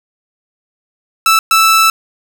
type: tone bursts at uneven times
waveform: sawtooth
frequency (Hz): 1318.5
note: E6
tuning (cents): 0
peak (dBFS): -3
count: 2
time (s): 1.26-1.39 / 1.51-1.9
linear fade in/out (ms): 2
effects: none